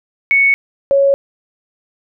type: tone pair in turn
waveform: sine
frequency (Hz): 2217 / 554.2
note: C#7 / C#5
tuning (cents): 0 / -1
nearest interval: 2 octaves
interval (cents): 2401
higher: first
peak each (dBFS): -8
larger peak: neither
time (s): 0.31-0.54 / 0.91-1.14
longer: neither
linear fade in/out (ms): 0
effects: none